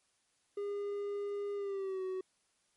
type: tone with pitch glide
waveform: triangle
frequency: 406.2 to 374.6 Hz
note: G#4 to F#4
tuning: -38 to +21 cents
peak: -33 dBFS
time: 0.57-2.21 s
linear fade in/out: 5 ms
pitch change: -141 cents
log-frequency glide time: 1.55-2.03 s
effects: white hiss -75 dBFS RMS until 2.76 s + MP3 48 kbps